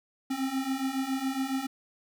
square beating tone pair, 261.6 / 268.8 Hz, C4 / C4, 0 / +47 cents, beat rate 7.2 Hz, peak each -34 / -31 dBFS, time 0.3-1.67 s, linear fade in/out 10 ms, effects 11-bit

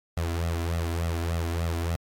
sawtooth tone with flanger, 83.9 Hz, E2, 31 cents sharp, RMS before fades -28 dBFS, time 0.17-1.96 s, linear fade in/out 0 ms, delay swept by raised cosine 1.5 to 3 ms, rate 3.4 Hz, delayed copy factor +0.75, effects AAC 64 kbps

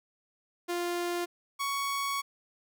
sawtooth tone pair in turn, 349.2 / 1115.4 Hz, F4 / C#6, 0 / +10 cents, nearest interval octave + minor sixth, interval 2010 cents, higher second, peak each -26 dBFS, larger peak neither, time 0.68-1.26 / 1.59-2.22 s, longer second, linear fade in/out 20 ms, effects none

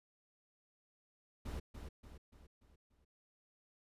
brown noise with echo, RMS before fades -42 dBFS, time 1.45-1.6 s, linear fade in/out 10 ms, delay 290 ms, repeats 5, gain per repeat -6 dB, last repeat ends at 3.05 s, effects resampled to 32000 Hz

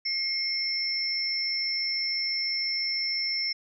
sine tone pair together, 2143 / 5357 Hz, C7 / E8, +41 / +27 cents, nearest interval octave + major third, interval 1586 cents, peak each -32 / -27 dBFS, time 0.05-3.53 s, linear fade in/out 10 ms, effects none

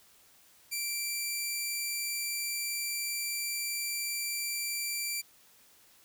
10% pulse tone, 2349 Hz, D7, in tune, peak -23 dBFS, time 0.71-5.22 s, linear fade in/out 20 ms, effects white hiss -61 dBFS RMS until 6.04 s

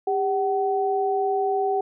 sine tone pair together, 399.3 / 756.2 Hz, G4 / F#5, +32 / +38 cents, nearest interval major seventh, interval 1106 cents, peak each -23 dBFS, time 0.07-1.81 s, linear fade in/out 5 ms, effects none

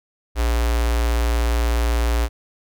square tone with notch filter, 58.27 Hz, A#1, in tune, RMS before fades -19 dBFS, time 0.35-2.29 s, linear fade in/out 50 ms, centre 150 Hz, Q 0.53, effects none

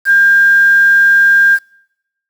sine tone with quantisation, 1600 Hz, G6, 35 cents sharp, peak -5 dBFS, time 0.05-1.59 s, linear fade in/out 50 ms, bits 5, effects noise-tail reverb RT60 0.9 s tail -26 dB re dry

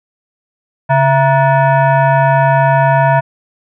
sine tone with frequency modulation, 138.59 Hz, C#3, in tune, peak -7 dBFS, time 0.89-3.21 s, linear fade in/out 20 ms, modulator 805 Hz, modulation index 1.4, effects none

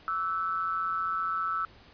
sine tone with amplitude modulation, 1319 Hz, E6, 1 cent sharp, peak -24 dBFS, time 0.08-1.65 s, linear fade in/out 0 ms, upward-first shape sine, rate 175 Hz, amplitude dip 75%, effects pink hiss -55 dBFS RMS until 1.93 s + resampled to 11025 Hz

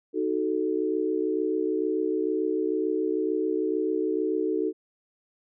sine chord, D# diminished, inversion none, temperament equal with one note detuned, 311.1 / 373.2 / 440 Hz, D#4 / F#4 / A4, 0 / +15 / 0 cents, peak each -28 dBFS, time 0.13-4.73 s, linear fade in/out 50 ms, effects none

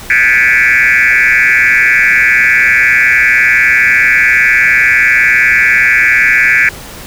sine tone with frequency modulation, 1975.5 Hz, B6, in tune, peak -4 dBFS, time 0.1-6.69 s, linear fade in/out 2 ms, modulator 125 Hz, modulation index 3.4, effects tanh soft clip ceiling -1 dBFS + pink hiss -29 dBFS RMS until 7.06 s

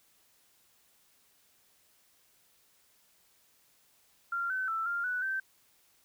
sine tone with pitch steps, 1385 / 1523 / 1328 / 1396 / 1484 / 1553 Hz, F6 / F#6 / E6 / F6 / F#6 / G6, -15 / +50 / +12 / -1 / +5 / -17 cents, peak -30 dBFS, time 4.32-5.4 s, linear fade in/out 5 ms, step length 180 ms, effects white hiss -67 dBFS RMS until 6.04 s

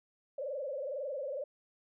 sine tone with frequency modulation, 554.4 Hz, C#5, in tune, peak -35 dBFS, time 0.38-1.44 s, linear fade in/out 5 ms, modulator 22 Hz, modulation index 2.1, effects none

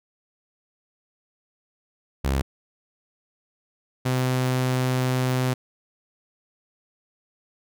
sawtooth tone pair in turn, 67.7 / 128.06 Hz, C#2 / C3, -40 / -37 cents, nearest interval major seventh, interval 1103 cents, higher second, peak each -17 dBFS, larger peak neither, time 2.24-2.42 / 4.05-5.54 s, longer second, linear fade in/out 10 ms, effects none

